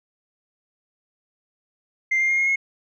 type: tone with pitch steps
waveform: sine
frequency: 2093 / 2111 / 2130 / 2148 / 2167 Hz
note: C7 / C7 / C7 / C7 / C#7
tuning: 0 / +15 / +30 / +45 / -40 cents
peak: -16 dBFS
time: 2.11-2.56 s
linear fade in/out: 10 ms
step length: 90 ms
effects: tanh soft clip ceiling -15 dBFS